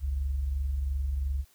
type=tone pair together; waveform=sine; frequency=45.92 / 68.8 Hz; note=F#1 / C#2; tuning=-12 / -12 cents; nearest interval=perfect fifth; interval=700 cents; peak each=-37 / -27 dBFS; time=0-1.45 s; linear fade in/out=50 ms; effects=white hiss -63 dBFS RMS until 1.54 s